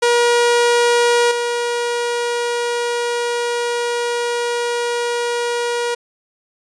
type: tone with level steps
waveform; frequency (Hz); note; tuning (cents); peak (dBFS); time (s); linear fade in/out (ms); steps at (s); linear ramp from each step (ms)
sawtooth; 477.8; A#4; +43; -8 / -14; 0.02-5.95; 10; 1.31; 5
effects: resampled to 22050 Hz